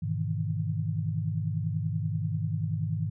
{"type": "chord", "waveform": "sine", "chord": "E major seventh", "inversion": "first", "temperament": "just", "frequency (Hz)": [103.01, 123.61, 154.51, 164.81], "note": ["G#2", "B2", "D#3", "E3"], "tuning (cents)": [-14, 2, -12, 0], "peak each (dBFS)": [-31, -36, -31, -35], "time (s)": [0.02, 3.1], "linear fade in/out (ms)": 10, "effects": []}